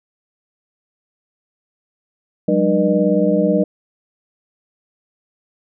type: tone cluster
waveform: sine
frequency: 182.6 / 201.2 / 303.2 / 481.1 / 607 Hz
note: F#3 / G3 / D#4 / B4 / D#5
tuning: -23 / +45 / -45 / -45 / -43 cents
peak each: -19 dBFS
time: 2.48-3.64 s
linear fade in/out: 5 ms
effects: none